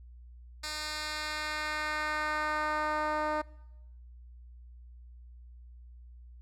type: tone with band-pass filter sweep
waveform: 10% pulse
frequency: 304.8 Hz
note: D#4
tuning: 36 cents flat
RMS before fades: -33 dBFS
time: 0.63-3.42 s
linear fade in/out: 10 ms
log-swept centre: 5100 to 720 Hz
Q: 1
effects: noise-tail reverb RT60 0.9 s tail -22 dB re dry + added 60 Hz sine -48 dBFS peak until 6.41 s